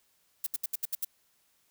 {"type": "noise bursts", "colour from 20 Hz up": "violet", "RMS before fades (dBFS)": -31, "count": 7, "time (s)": [0.44, 1.048], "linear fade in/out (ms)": 5, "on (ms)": 26, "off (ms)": 71, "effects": ["white hiss -70 dBFS RMS until 1.7 s"]}